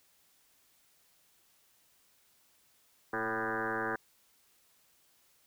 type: tone with frequency modulation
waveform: sine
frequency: 990 Hz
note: B5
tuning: 4 cents sharp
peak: -31 dBFS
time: 3.13-3.96 s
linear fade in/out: 5 ms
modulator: 109 Hz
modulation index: 6.7
effects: white hiss -68 dBFS RMS until 5.46 s